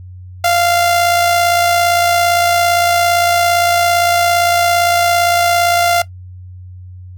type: tone with amplitude modulation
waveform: sawtooth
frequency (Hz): 694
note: F5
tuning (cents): -11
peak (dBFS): -5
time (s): 0.44-6.02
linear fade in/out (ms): 5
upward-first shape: sine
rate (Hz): 57.6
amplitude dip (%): 35
effects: noise-tail reverb RT60 0.1 s tail -17 dB re dry + added 91 Hz sine -30 dBFS peak until 7.17 s